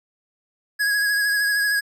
square tone with vibrato, 1661.2 Hz, G#6, in tune, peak -19 dBFS, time 0.79-1.81 s, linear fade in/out 20 ms, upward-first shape triangle, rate 13 Hz, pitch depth 33 cents each way, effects resampled to 32000 Hz

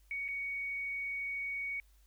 sine tone with dropouts, 2237 Hz, C#7, 15 cents sharp, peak -35 dBFS, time 0.11-1.8 s, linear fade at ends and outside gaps 1 ms, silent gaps 0.281-0.286 s, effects added 50 Hz sine -61 dBFS peak until 2.06 s + white hiss -72 dBFS RMS until 2.06 s

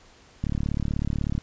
click train, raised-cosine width 5 ms, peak -14 dBFS, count 35, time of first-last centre 0.44-1.379 s, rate 36.2 Hz, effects pink hiss -54 dBFS RMS until 1.42 s + resampled to 16000 Hz

